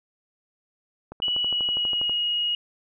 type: click train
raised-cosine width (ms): 1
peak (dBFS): -23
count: 13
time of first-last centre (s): 1.12-2.096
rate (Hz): 12.3
type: tone with pitch glide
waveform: sine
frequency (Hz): 2938 to 2886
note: F#7 to F#7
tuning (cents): -13 to -44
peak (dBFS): -22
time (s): 1.22-2.55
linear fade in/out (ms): 2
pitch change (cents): -31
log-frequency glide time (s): 1.38-2.11
effects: none